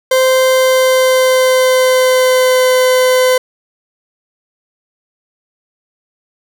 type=tone with pitch glide; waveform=40% pulse; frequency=519 to 510.1 Hz; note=C5 to C5; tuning=-14 to -44 cents; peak=-7 dBFS; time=0.11-3.38 s; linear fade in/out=5 ms; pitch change=-30 cents; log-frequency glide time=0.5-2.75 s; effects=none